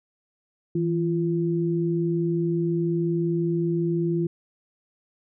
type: tone pair together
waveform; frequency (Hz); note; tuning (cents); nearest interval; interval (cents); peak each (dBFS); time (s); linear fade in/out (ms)
sine; 164.13 / 343.2; E3 / F4; -7 / -30; octave + minor second; 1277; -24; 0.75-4.27; 5
effects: none